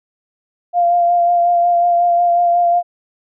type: tone with vibrato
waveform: sine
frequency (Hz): 696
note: F5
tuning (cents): -6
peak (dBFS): -10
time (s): 0.73-2.83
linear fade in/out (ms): 50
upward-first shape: sine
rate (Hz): 5.5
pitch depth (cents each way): 19
effects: none